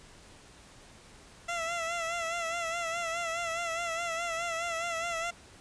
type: tone with vibrato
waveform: 15% pulse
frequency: 673 Hz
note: E5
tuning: 36 cents sharp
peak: -25 dBFS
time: 1.48-5.31 s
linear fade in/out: 10 ms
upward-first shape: sine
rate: 4.8 Hz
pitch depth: 53 cents each way
effects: pink hiss -54 dBFS RMS until 5.6 s + resampled to 22050 Hz